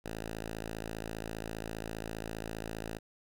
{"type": "tone", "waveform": "5% pulse", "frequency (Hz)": 55, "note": "A1", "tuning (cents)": 0, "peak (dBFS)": -27, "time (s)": [0.04, 2.99], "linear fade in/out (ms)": 20, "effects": []}